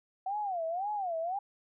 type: tone with vibrato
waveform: sine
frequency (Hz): 740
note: F#5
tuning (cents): 0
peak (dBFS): -31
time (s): 0.26-1.39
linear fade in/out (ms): 5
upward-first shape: sine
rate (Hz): 1.9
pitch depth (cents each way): 230
effects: none